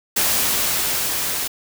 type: noise with level ramp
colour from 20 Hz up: white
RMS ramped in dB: -18 to -24 dBFS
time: 0.16-1.48 s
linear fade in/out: 10 ms
effects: none